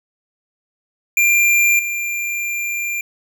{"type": "tone with level steps", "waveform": "square", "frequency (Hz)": 2383, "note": "D7", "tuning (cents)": 25, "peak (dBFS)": [-12, -21], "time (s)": [1.17, 3.01], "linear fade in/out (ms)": 2, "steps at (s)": 1.79, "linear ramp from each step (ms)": 2, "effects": []}